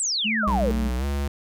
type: exponential sweep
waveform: sine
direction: down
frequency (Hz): 8372 to 430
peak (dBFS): -22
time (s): 0-0.71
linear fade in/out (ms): 0
type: tone with vibrato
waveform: sine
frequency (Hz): 208.5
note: G#3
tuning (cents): +7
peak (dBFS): -25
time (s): 0.24-0.9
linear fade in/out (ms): 20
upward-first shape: sine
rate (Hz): 2.3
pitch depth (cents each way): 110
type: tone with exponential decay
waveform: sine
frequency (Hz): 622.3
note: D#5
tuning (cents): 0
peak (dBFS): -25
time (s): 0.43-0.62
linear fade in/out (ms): 5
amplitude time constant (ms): 40
type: tone with pitch glide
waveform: square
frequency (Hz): 61.74 to 70.51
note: B1 to C#2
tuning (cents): 0 to +30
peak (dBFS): -24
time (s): 0.47-1.28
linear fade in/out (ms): 5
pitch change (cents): +230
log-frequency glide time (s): 0.97-1.05
effects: none